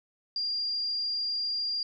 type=tone; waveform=sine; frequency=4791 Hz; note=D8; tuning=34 cents sharp; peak=-28 dBFS; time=0.36-1.83 s; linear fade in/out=2 ms; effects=none